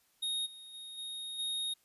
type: tone with level steps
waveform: square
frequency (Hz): 3729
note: A#7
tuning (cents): 0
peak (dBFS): -33 / -49 / -45 / -40 / -34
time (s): 0.22-1.74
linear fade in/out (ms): 10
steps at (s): 0.45 / 0.73 / 0.97 / 1.38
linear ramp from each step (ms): 20
effects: white hiss -71 dBFS RMS until 1.84 s + resampled to 32000 Hz